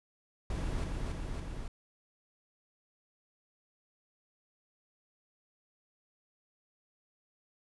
brown noise with echo, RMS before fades -34 dBFS, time 0.5-0.84 s, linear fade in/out 2 ms, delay 280 ms, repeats 3, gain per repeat -2 dB, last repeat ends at 1.68 s, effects resampled to 24000 Hz

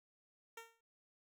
10% pulse tone with exponential decay, 457.8 Hz, A#4, 31 cents flat, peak -38 dBFS, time 0.57-0.81 s, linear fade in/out 5 ms, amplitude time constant 52 ms, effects none

